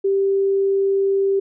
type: tone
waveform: sine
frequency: 392 Hz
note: G4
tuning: in tune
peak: -15 dBFS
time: 0.04-1.4 s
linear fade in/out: 10 ms
effects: none